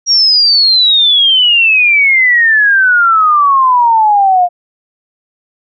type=exponential sweep; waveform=sine; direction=down; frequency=5680 to 698.5 Hz; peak=-5 dBFS; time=0.06-4.49 s; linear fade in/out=50 ms; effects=none